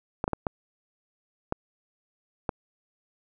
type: clicks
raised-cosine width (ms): 1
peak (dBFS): -12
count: 6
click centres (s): 0.241 / 0.279 / 0.333 / 0.468 / 1.524 / 2.492
effects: none